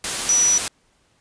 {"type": "tone in noise", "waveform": "sine", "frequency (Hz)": 5900, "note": "F#8", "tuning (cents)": -6, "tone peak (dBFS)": -14, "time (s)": [0.29, 0.58], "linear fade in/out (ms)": 2, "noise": "white", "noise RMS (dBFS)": -24, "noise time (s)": [0.04, 0.68], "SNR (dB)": 7, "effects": ["pink hiss -62 dBFS RMS until 1.2 s", "resampled to 22050 Hz"]}